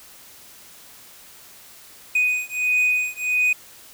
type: beating tone pair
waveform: triangle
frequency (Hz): 2489 / 2490.5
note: D#7 / D#7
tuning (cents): 0 / +1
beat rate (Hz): 1.5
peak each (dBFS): -20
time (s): 2.15-3.53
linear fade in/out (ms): 5
effects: white hiss -46 dBFS RMS until 3.93 s